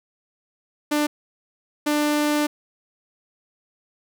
sawtooth tone bursts at uneven times, 297 Hz, D4, 20 cents sharp, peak -15 dBFS, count 2, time 0.91-1.07 / 1.86-2.47 s, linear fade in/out 10 ms, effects none

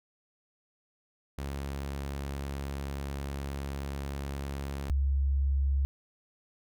sawtooth / sine tone pair in turn, 69.5 / 68.7 Hz, C#2 / C#2, +5 / -15 cents, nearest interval unison, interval 20 cents, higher first, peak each -30 / -24 dBFS, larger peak second, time 1.38-4.9 / 4.9-5.85 s, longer first, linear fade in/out 0 ms, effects none

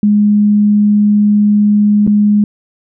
sine tone with dropouts, 207.7 Hz, G#3, in tune, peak -6 dBFS, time 0.03-2.44 s, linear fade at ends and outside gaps 2 ms, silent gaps 2.067-2.075 s, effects none

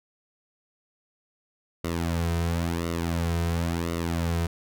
sawtooth tone with flanger, 84.3 Hz, E2, 39 cents sharp, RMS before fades -27 dBFS, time 1.84-4.47 s, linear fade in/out 5 ms, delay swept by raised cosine 1.2 to 3.6 ms, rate 0.96 Hz, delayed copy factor -0.75, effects none

